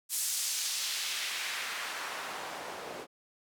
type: noise with band-pass filter sweep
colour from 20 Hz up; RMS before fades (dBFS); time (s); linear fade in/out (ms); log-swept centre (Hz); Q
white; -36; 0.09-3.07; 50; 8800 to 440; 1
effects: none